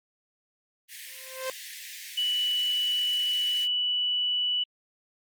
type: high-pass noise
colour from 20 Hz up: pink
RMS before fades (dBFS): -42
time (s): 0.88-3.68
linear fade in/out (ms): 50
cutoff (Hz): 1700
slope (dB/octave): 96
type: tone with exponential growth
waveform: sawtooth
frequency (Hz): 522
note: C5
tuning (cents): -4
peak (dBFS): -24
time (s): 1.06-1.5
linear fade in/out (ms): 2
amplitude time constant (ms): 94
type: tone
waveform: sine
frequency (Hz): 2960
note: F#7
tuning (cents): 0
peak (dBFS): -24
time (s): 2.17-4.64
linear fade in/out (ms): 10
effects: Opus 24 kbps